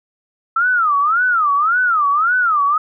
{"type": "tone with vibrato", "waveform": "sine", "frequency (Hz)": 1300, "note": "E6", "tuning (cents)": -24, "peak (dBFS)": -12, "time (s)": [0.56, 2.78], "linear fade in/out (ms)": 5, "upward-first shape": "sine", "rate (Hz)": 1.8, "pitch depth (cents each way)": 250, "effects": []}